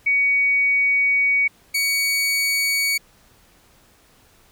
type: tone pair in turn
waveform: sine / sawtooth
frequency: 2250 / 2250 Hz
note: C#7 / C#7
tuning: +25 / +25 cents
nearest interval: unison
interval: 0 cents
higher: neither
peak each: -15 dBFS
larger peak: neither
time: 0.06-1.48 / 1.74-2.98 s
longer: first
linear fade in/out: 10 ms
effects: pink hiss -55 dBFS RMS until 4.51 s